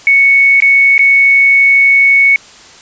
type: tone with dropouts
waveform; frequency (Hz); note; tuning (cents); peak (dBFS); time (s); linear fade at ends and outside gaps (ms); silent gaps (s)
sine; 2217; C#7; 0; -4; 0.07-2.36; 1; 0.603-0.622 / 0.98-0.992
effects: white hiss -37 dBFS RMS until 2.81 s + resampled to 16000 Hz